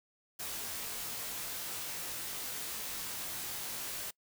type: noise with comb filter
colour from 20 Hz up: white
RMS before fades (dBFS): -40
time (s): 0.39-4.11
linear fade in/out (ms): 10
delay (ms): 20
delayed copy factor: -0.9
effects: noise-tail reverb RT60 0.1 s tail -24 dB re dry